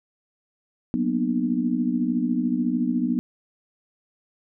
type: chord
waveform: sine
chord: B major seventh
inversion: second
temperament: equal with one note detuned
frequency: 185 / 233.1 / 246.9 / 303.7 Hz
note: F#3 / A#3 / B3 / D#4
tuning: 0 / 0 / 0 / -42 cents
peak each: -29 / -28 / -23 / -28 dBFS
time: 0.94-3.19 s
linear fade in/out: 0 ms
effects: none